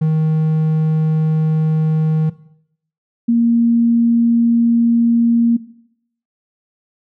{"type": "tone pair in turn", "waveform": ["triangle", "sine"], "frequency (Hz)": [157.1, 233.6], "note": ["D#3", "A#3"], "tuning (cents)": [17, 4], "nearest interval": "perfect fifth", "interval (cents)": 687, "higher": "second", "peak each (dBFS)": -10, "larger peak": "neither", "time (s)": [[0.01, 2.3], [3.28, 5.57]], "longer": "neither", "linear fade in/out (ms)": 10, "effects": ["noise-tail reverb RT60 0.7 s tail -17 dB re dry"]}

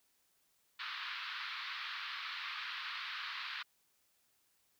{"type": "band-pass noise", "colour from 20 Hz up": "pink", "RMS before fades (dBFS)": -43, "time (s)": [0.79, 3.63], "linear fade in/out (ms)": 10, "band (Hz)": [1100, 4400], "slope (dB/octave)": 48, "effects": ["white hiss -75 dBFS RMS until 4.79 s"]}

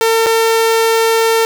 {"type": "tone with dropouts", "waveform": "sawtooth", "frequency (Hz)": 452.1, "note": "A4", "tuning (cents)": 47, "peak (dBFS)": -6, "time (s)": [0.01, 1.45], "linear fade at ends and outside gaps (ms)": 0, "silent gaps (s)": [0.262, 0.267], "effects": []}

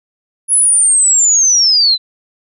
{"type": "linear sweep", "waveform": "sine", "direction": "down", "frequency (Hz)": [10470, 3951], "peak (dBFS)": -7, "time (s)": [0.48, 1.98], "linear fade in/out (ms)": 50, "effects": []}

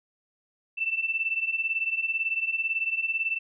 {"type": "beating tone pair", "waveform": "sine", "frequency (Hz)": [2652, 2670], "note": ["E7", "E7"], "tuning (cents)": [10, 22], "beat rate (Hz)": 18, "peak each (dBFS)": [-30, -27], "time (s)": [0.77, 3.39], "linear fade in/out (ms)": 20, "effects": []}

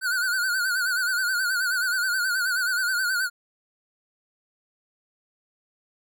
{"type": "tone with vibrato", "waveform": "square", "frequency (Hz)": 1480, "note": "F#6", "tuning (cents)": 0, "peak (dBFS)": -23, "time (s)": [0.01, 3.3], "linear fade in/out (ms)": 50, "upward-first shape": "sine", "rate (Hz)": 9.4, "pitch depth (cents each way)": 85, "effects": []}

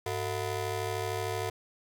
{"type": "ring-modulated tone", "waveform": "20% pulse", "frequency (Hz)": 274.9, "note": "C#4", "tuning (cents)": -14, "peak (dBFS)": -23, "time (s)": [0.06, 1.5], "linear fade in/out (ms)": 5, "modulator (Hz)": 174, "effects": []}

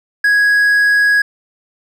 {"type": "tone", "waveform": "triangle", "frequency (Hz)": 1661.2, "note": "G#6", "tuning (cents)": 0, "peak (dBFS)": -7, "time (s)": [0.24, 1.22], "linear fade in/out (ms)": 5, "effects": []}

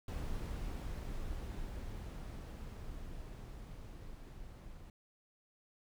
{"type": "noise with level ramp", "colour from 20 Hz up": "brown", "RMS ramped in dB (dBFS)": [-39, -51], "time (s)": [0.08, 4.9], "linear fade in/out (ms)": 2, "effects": []}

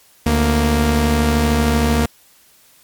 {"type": "tone pair together", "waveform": "sawtooth", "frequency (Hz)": [73.48, 233.1], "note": ["D2", "A#3"], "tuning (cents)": [2, 0], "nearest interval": "octave + minor sixth", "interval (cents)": 1998, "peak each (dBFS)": -12, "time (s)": [0.26, 2.06], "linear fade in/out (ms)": 5, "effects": ["white hiss -51 dBFS RMS until 2.83 s", "MP3 96 kbps"]}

